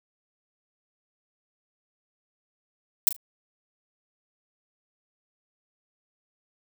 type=noise with echo; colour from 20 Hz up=violet; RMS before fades=-17 dBFS; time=3.07-3.09 s; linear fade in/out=0 ms; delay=37 ms; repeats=2; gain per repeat=-14 dB; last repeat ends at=3.164 s; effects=none